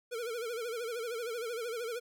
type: tone with vibrato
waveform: square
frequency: 466.2 Hz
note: A#4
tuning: in tune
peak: -36 dBFS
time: 0.11-2 s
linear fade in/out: 20 ms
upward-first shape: sine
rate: 13 Hz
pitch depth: 100 cents each way
effects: none